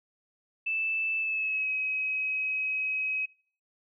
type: tone with pitch glide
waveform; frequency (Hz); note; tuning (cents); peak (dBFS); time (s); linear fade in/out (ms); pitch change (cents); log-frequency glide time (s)
sine; 2637 to 2543; E7 to D#7; 0 to +37; -27; 0.66-3.26; 10; -63; 1.18-1.71
effects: noise-tail reverb RT60 0.5 s tail -24 dB re dry